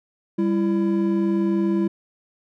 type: tone pair together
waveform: triangle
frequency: 197.5 / 334.8 Hz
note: G3 / E4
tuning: +13 / +27 cents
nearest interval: major sixth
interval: 914 cents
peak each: -19 dBFS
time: 0.38-1.88 s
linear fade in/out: 10 ms
effects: none